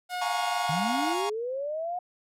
blue noise, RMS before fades -43 dBFS, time 0.09-1.23 s, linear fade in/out 20 ms
harmonic tone, 722 Hz, F#5, 43 cents flat, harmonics 1 / 2 / 3 / 4 / 5 / 6 / 7, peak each -31 / -37 / -41 / -43 / -45 / -47 / -48 dBFS, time 0.09-1.16 s, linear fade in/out 50 ms
45% pulse chord, Bb minor seventh, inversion second, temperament equal, 698.5 / 830.6 / 932.3 / 1108.7 Hz, F5 / Ab5 / Bb5 / Db6, 0 / 0 / 0 / 0 cents, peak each -34 dBFS, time 0.21-1.3 s, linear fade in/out 10 ms
sine linear sweep, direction up, 142.8 to 730 Hz, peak -29 dBFS, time 0.69-1.99 s, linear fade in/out 5 ms
effects low-pass 10000 Hz 12 dB/octave

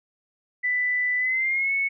sine tone with pitch glide, 1988 to 2206 Hz, B6 to C#7, +11 to -9 cents, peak -21 dBFS, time 0.63-1.89 s, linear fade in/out 20 ms, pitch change +180 cents, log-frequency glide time 1.18-1.72 s, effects none

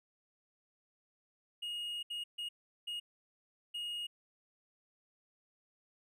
triangle tone bursts at uneven times, 2869 Hz, F7, 46 cents sharp, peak -36 dBFS, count 5, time 1.62-2.03 / 2.1-2.24 / 2.38-2.49 / 2.87-3 / 3.74-4.07 s, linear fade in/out 10 ms, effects none

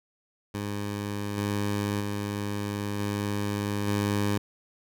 15% pulse tone with level steps, 102.3 Hz, G#2, 26 cents flat, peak -24 / -20 / -23 / -21 / -18 dBFS, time 0.54-4.38 s, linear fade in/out 5 ms, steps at 1.37 / 2 / 2.99 / 3.87 s, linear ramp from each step 10 ms, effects none

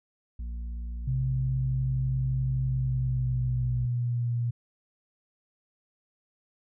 harmonic tone, 58.27 Hz, A#1, in tune, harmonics 1 / 3 / 4, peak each -32 / -52 / -52 dBFS, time 0.39-3.86 s, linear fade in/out 5 ms
sine tone with pitch glide, 130 to 119.21 Hz, C3 to A#2, -11 to +39 cents, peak -25 dBFS, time 1.07-4.51 s, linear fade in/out 10 ms, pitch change -150 cents, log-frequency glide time 2.63-4.34 s
effects none

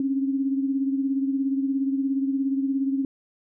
sine beating tone pair, 270.3 / 287.3 Hz, C#4 / D4, -44 / -38 cents, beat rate 17 Hz, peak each -22 / -31 dBFS, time 0-3.05 s, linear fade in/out 2 ms, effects none

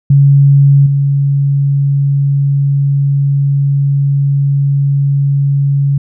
sine tone with level steps, 140 Hz, C#3, 18 cents sharp, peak -3 / -8 dBFS, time 0.1-5.98 s, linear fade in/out 5 ms, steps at 0.86 s, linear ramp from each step 5 ms, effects none

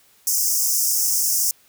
pink high-pass noise, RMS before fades -20 dBFS, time 0.27-1.51 s, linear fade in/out 2 ms, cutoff 5200 Hz, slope 96 dB/octave, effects white hiss -56 dBFS RMS until 1.68 s

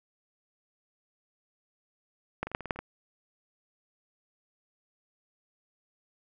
clicks, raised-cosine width 0.5 ms, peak -15 / -21 / -29 / -11 / -25 / -23 / -11 / -30 / -21 dBFS, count 9, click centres 2.43 / 2.47 / 2.516 / 2.549 / 2.607 / 2.657 / 2.708 / 2.76 / 2.79 s, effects none

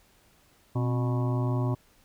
harmonic tone with a mistuned harmonic, 122.2 Hz, B2, 18 cents flat, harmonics 1 / 2 / 3 / 5 / 6 / 7 / 8 / 9, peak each -25 / -33 / -36 / -39 / -46 / -44 / -41 / -43 dBFS, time 0.75-1.75 s, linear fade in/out 10 ms, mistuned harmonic 2, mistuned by +130 cents, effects pink hiss -62 dBFS RMS until 2.04 s

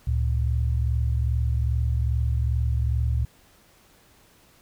sine tone pair together, 70.4 / 112.86 Hz, C#2 / A2, +27 / +44 cents, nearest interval minor sixth, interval 817 cents, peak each -22 / -25 dBFS, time 0.07-3.25 s, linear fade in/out 5 ms, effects pink hiss -57 dBFS RMS until 4.61 s

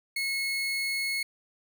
30% pulse tone, 2180 Hz, C#7, 29 cents flat, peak -25 dBFS, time 0.16-1.23 s, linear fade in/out 5 ms, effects none

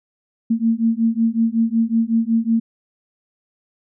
sine beating tone pair, 224.9 / 230.3 Hz, A3 / A#3, +38 / -21 cents, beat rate 5.4 Hz, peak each -18 dBFS, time 0.5-2.6 s, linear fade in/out 10 ms, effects none

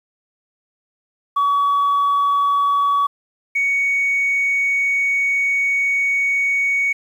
sine tone pair in turn, 1133 / 2233 Hz, C#6 / C#7, +37 / +12 cents, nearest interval octave, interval 1175 cents, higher second, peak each -12 / -14 dBFS, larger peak first, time 1.36-3.07 / 3.55-6.93 s, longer second, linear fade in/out 10 ms, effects tanh soft clip ceiling -12 dBFS + 8-bit

